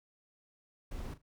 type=noise with echo; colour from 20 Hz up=brown; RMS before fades=-41 dBFS; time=0.91-1.14 s; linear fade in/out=5 ms; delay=39 ms; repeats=2; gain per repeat=-14 dB; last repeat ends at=1.218 s; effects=none